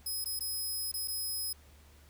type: tone with dropouts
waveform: 10% pulse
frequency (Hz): 5100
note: D#8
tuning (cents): +42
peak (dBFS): -28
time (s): 0.06-1.53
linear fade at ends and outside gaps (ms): 5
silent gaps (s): 0.244-0.257 / 0.393-0.406 / 0.917-0.939 / 1.076-1.081
effects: added 73 Hz sine -57 dBFS peak until 2.09 s + pink hiss -62 dBFS RMS until 2.09 s